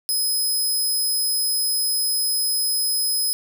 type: tone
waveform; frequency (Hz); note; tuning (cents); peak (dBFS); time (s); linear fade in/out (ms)
15% pulse; 5080; D#8; +35; -14; 0.09-3.33; 0
effects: none